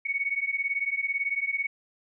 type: beating tone pair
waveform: sine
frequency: 2217 / 2235 Hz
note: C#7 / C#7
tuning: 0 / +14 cents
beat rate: 18 Hz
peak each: -29 dBFS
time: 0.05-1.67 s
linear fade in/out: 10 ms
effects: none